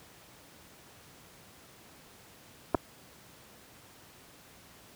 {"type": "clicks", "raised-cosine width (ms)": 1, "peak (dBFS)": -11, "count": 2, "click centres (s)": [2.746, 2.749], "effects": ["pink hiss -55 dBFS RMS until 4.95 s", "high-pass 80 Hz 12 dB/octave"]}